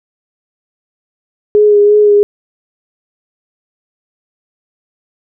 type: tone with vibrato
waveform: sine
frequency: 415.3 Hz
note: G#4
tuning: in tune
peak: -4 dBFS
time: 1.55-2.23 s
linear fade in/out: 0 ms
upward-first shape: sine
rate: 2.9 Hz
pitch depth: 23 cents each way
effects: none